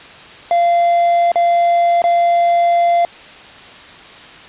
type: tone with dropouts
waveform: triangle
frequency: 690 Hz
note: F5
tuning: 21 cents flat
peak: -8 dBFS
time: 0.51-3.05 s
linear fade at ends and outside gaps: 1 ms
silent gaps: 1.318-1.357 / 2.019-2.04 s
effects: white hiss -37 dBFS RMS until 4.48 s + resampled to 8000 Hz